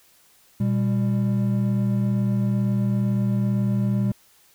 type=tone pair together; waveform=triangle; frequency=120.67 / 198.5 Hz; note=B2 / G3; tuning=-40 / +22 cents; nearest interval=major sixth; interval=862 cents; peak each=-20 / -20 dBFS; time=0.6-4.12 s; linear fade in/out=5 ms; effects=white hiss -57 dBFS RMS until 4.54 s